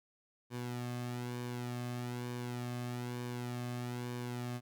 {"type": "tone with flanger", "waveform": "sawtooth", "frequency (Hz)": 122.3, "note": "B2", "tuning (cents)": -16, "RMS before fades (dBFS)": -40, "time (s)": [0.5, 4.61], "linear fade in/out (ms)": 50, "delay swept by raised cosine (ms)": [1.5, 2.13], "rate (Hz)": 1.1, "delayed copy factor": -0.6, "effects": []}